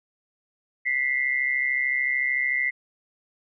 sine tone pair together, 1975.5 / 2109 Hz, B6 / C7, 0 / +13 cents, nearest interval minor second, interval 113 cents, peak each -24 / -25 dBFS, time 0.85-2.71 s, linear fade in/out 20 ms, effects none

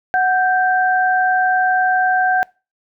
sine tone pair together, 740 / 1568 Hz, F#5 / G6, 0 / 0 cents, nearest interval octave + minor second, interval 1300 cents, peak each -14 / -17 dBFS, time 0.14-2.43 s, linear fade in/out 0 ms, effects noise-tail reverb RT60 0.3 s tail -24 dB re dry

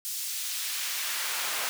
pink noise with high-pass filter sweep, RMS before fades -32 dBFS, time 0.05-1.69 s, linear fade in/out 0 ms, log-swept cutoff 5700 to 820 Hz, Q 0.7, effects none

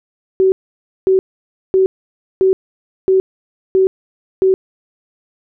sine tone bursts, 379.3 Hz, F#4, 43 cents sharp, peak -8 dBFS, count 7, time 0.4-4.54 s, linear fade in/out 0 ms, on 120 ms, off 550 ms, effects none

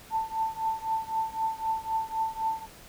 sine tone with tremolo, 889 Hz, A5, 18 cents sharp, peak -23 dBFS, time 0.1-2.67 s, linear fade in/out 50 ms, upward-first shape triangle, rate 3.9 Hz, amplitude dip 95%, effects pink hiss -50 dBFS RMS until 2.88 s

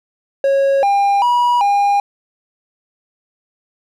triangle tone with pitch steps, 549 / 801 / 969 / 808 Hz, C#5 / G5 / B5 / G#5, -17 / +37 / -33 / -48 cents, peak -9 dBFS, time 0.44-2 s, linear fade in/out 2 ms, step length 390 ms, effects none

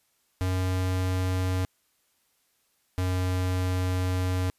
square tone pair in turn, 92.5 / 91.86 Hz, F#2 / F#2, 0 / -12 cents, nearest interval unison, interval 12 cents, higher first, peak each -25 dBFS, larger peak neither, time 0.41-1.65 / 2.98-4.5 s, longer second, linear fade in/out 0 ms, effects white hiss -70 dBFS RMS until 4.58 s + resampled to 32000 Hz

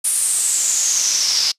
pink noise with band-pass filter sweep, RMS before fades -18 dBFS, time 0.04-1.52 s, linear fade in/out 10 ms, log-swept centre 9700 to 4900 Hz, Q 6.5, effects noise-tail reverb RT60 0.1 s tail -24 dB re dry + resampled to 32000 Hz

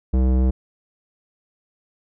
square tone with low-pass filter, 64 Hz, C2, 38 cents flat, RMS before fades -17 dBFS, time 0.13-0.51 s, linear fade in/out 10 ms, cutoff 440 Hz, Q 0.79, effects none

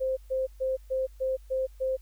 sine tone bursts, 523.3 Hz, C5, in tune, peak -25 dBFS, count 7, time 0-1.97 s, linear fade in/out 20 ms, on 170 ms, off 130 ms, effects added 50 Hz sine -47 dBFS peak until 2.01 s + white hiss -65 dBFS RMS until 2.01 s

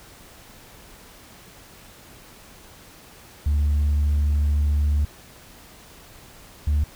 sine tone pair in turn, 73.42 / 74.06 Hz, D2 / D2, 0 / +15 cents, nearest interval unison, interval 15 cents, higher second, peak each -15 dBFS, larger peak neither, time 3.46-5.05 / 6.67-6.84 s, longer first, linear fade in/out 5 ms, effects tanh soft clip ceiling -16 dBFS + pink hiss -47 dBFS RMS until 6.95 s

